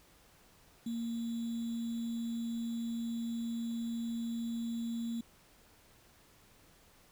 sine tone with sample-and-hold, 231.6 Hz, A#3, 11 cents flat, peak -34 dBFS, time 0.86-5.21 s, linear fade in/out 5 ms, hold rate 3675 Hz, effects pink hiss -63 dBFS RMS until 7.11 s

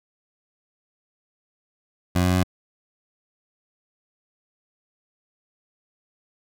20% pulse tone with pitch steps, 89.9 / 90.79 / 91.68 Hz, F#2 / F#2 / F#2, -49 / -32 / -15 cents, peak -13 dBFS, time 2.15-2.435 s, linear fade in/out 10 ms, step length 95 ms, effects none

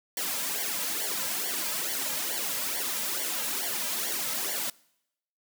white noise with flanger, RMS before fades -31 dBFS, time 0.17-4.7 s, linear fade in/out 2 ms, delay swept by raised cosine 0.77 to 2.77 ms, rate 2.3 Hz, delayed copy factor -0.85, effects noise-tail reverb RT60 0.8 s tail -24 dB re dry + high-pass 200 Hz 12 dB/octave

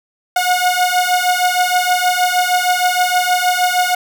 sawtooth beating tone pair, 721 / 727.4 Hz, F#5 / F#5, -45 / -30 cents, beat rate 6.4 Hz, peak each -12 dBFS, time 0.36-3.95 s, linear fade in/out 5 ms, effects none

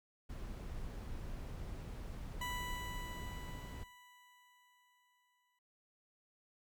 brown noise, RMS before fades -45 dBFS, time 0.29-3.84 s, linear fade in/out 10 ms
20% pulse tone with exponential decay, 987.8 Hz, B5, in tune, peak -34 dBFS, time 2.41-5.59 s, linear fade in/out 5 ms, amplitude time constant 690 ms
effects noise-tail reverb RT60 0.4 s tail -23 dB re dry

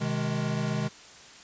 square chord, Ab major, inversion first, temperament equal with one note detuned, 127.68 / 155.56 / 207.7 Hz, C3 / Eb3 / Ab3, -42 / 0 / 0 cents, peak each -32 dBFS, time 0-0.89 s, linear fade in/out 20 ms, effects white hiss -49 dBFS RMS until 1.43 s + resampled to 16000 Hz

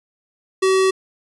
square tone, 380 Hz, F#4, 46 cents sharp, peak -14 dBFS, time 0.62-0.91 s, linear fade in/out 10 ms, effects resampled to 24000 Hz

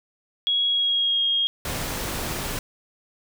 sine tone with pitch glide, 3322 to 3254 Hz, G#7 to G#7, 0 to -36 cents, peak -19 dBFS, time 0.47-1.47 s, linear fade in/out 0 ms, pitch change -36 cents, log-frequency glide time 0.66-1.23 s
pink noise, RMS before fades -29 dBFS, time 1.65-2.59 s, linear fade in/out 2 ms
effects none

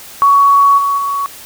sine tone with level steps, 1121 Hz, C#6, 19 cents sharp, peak -5 / -11 / -14 dBFS, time 0.22-1.26 s, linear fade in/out 0 ms, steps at 0.77 / 0.97 s, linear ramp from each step 20 ms, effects white hiss -34 dBFS RMS until 1.45 s

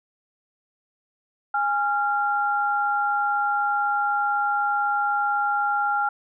sine tone pair together, 822 / 1384 Hz, G#5 / F6, -18 / -16 cents, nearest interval major sixth, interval 902 cents, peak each -23 dBFS, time 1.54-6.09 s, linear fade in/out 5 ms, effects none

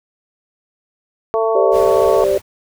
harmonic tone, 223.6 Hz, A3, 28 cents sharp, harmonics 2 / 3 / 4 / 5, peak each -16 / -18 / -24 / -23 dBFS, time 1.34-2.24 s, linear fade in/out 0 ms
sine chord, G suspended fourth, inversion none, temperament equal, 392 / 523.3 / 587.3 Hz, G4 / C5 / D5, 0 / 0 / 0 cents, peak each -16 / -19 / -16 dBFS, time 1.55-2.38 s, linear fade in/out 5 ms
pink noise, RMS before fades -32 dBFS, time 1.71-2.42 s, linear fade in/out 50 ms
effects none

